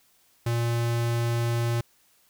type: tone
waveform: square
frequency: 117.6 Hz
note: A#2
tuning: 16 cents sharp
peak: -24 dBFS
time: 0.46-1.81 s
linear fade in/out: 5 ms
effects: white hiss -63 dBFS RMS until 2.29 s